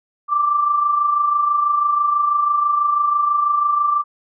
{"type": "tone with amplitude modulation", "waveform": "sine", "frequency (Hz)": 1174.7, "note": "D6", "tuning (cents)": 0, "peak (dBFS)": -12, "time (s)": [0.28, 4.04], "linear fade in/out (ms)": 50, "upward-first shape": "sine", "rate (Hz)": 26.1, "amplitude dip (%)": 50, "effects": []}